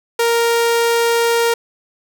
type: tone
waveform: sawtooth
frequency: 466.2 Hz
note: A#4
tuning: in tune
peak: -9 dBFS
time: 0.19-1.54 s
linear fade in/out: 5 ms
effects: none